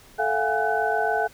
sine tone cluster, 438.2 / 677 / 724 / 821 / 1506 Hz, A4 / E5 / F#5 / G#5 / F#6, -7 / +46 / -38 / -20 / +30 cents, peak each -27 dBFS, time 0.18-1.28 s, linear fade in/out 20 ms, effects pink hiss -51 dBFS RMS until 1.33 s

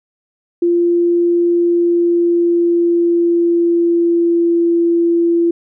sine tone with pitch glide, 345.4 to 339.5 Hz, F4 to F4, -19 to -49 cents, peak -10 dBFS, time 0.62-5.51 s, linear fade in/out 5 ms, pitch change -30 cents, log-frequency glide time 1.49-4.71 s, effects none

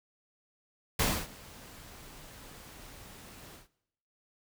pink noise with ADSR envelope, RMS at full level -26 dBFS, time 0.99-3.68 s, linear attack 7 ms, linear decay 270 ms, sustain -24 dB, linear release 140 ms, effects noise-tail reverb RT60 0.8 s tail -20 dB re dry

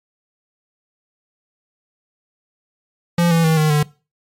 square tone with pitch steps, 172 / 165.95 / 160.11 / 154.48 / 149.04 Hz, F3 / E3 / D#3 / D#3 / D3, -26 / +12 / +50 / -12 / +26 cents, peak -13 dBFS, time 3.18-3.83 s, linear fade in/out 5 ms, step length 130 ms, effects noise-tail reverb RT60 0.3 s tail -20 dB re dry + MP3 64 kbps

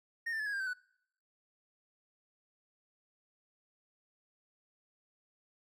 triangle tone with pitch steps, 1848 / 1782 / 1718.3 / 1656.9 / 1597.7 / 1540.6 / 1485.5 Hz, A#6 / A6 / A6 / G#6 / G6 / G6 / F#6, -16 / +22 / -42 / -5 / +33 / -30 / +6 cents, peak -32 dBFS, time 0.26-0.736 s, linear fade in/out 10 ms, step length 68 ms, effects noise-tail reverb RT60 0.7 s tail -24 dB re dry

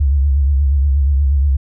sine tone with vibrato, 69.7 Hz, C#2, 10 cents sharp, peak -10 dBFS, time 0-1.57 s, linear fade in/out 10 ms, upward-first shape triangle, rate 8.4 Hz, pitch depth 110 cents each way, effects none

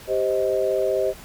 sine chord, C minor, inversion second, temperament just, 392.4 / 523.3 / 627.9 Hz, G4 / C5 / Eb5, +2 / 0 / +16 cents, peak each -23 dBFS, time 0.07-1.14 s, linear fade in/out 50 ms, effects pink hiss -43 dBFS RMS until 1.24 s + MP3 96 kbps

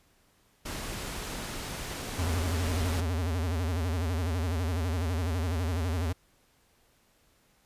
pink low-pass noise, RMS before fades -37 dBFS, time 0.65-3.01 s, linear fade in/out 10 ms, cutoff 12000 Hz, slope 12 dB/octave
square tone with vibrato, 85 Hz, F2, 46 cents flat, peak -28 dBFS, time 2.18-6.13 s, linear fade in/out 10 ms, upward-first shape sine, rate 12 Hz, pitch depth 160 cents each way
effects pink hiss -66 dBFS RMS until 7.65 s + resampled to 32000 Hz

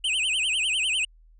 square tone with vibrato, 2794 Hz, F7, in tune, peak -23 dBFS, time 0.04-1.05 s, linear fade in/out 5 ms, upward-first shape sine, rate 10 Hz, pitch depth 210 cents each way, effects added 40 Hz sine -51 dBFS peak until 1.39 s + resampled to 24000 Hz

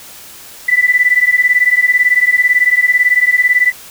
sine beating tone pair, 1975.5 / 1993.5 Hz, B6 / B6, 0 / +16 cents, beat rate 18 Hz, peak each -11 dBFS, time 0.68-3.72 s, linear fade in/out 10 ms, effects white hiss -35 dBFS RMS until 3.9 s

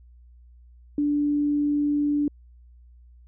sine tone, 291.9 Hz, D4, 10 cents flat, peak -20 dBFS, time 0.98-2.28 s, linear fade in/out 2 ms, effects added 60 Hz sine -48 dBFS peak until 3.27 s

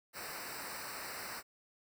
pink noise with comb filter, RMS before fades -44 dBFS, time 0.13-1.43 s, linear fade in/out 50 ms, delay 0.3 ms, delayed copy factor -0.95, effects none

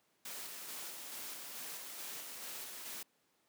white noise with tremolo, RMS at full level -45 dBFS, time 0.25-3.03 s, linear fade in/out 5 ms, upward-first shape square, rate 2.3 Hz, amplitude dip 25%, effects pink hiss -75 dBFS RMS until 3.48 s + high-pass 200 Hz 12 dB/octave

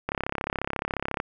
click train, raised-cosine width 0.5 ms, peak -12 dBFS, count 39, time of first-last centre 0.09-1.201 s, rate 34.2 Hz, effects none

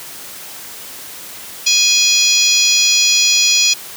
harmonic tone with a mistuned harmonic, 830 Hz, G#5, 1 cent flat, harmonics 3 / 4 / 5 / 6 / 7 / 8, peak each -17 / -17 / -17 / -17 / -17 / -17 dBFS, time 1.66-3.74 s, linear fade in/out 10 ms, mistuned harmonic 8, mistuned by +59 cents, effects white hiss -32 dBFS RMS until 3.96 s + high-pass 100 Hz 12 dB/octave

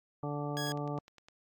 harmonic tone, 145.9 Hz, D3, 11 cents flat, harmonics 1 / 2 / 3 / 4 / 5 / 6 / 8, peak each -37 / -40 / -42 / -43 / -44 / -45 / -46 dBFS, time 0.23-0.99 s, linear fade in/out 2 ms
15% pulse tone, 1661.2 Hz, G#6, in tune, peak -30 dBFS, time 0.57-0.72 s, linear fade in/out 0 ms
click train, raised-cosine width 0.2 ms, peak -36 dBFS, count 8, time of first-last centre 0.57-1.285 s, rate 9.79 Hz
effects AAC 64 kbps

